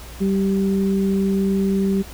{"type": "tone pair together", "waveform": "sine", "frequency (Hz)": [194.33, 390], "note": ["G3", "G4"], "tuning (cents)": [-15, -9], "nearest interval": "octave", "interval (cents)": 1206, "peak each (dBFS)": [-17, -23], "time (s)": [0.2, 2.03], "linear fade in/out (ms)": 20, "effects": ["added 60 Hz sine -38 dBFS peak until 2.13 s", "pink hiss -40 dBFS RMS until 2.13 s"]}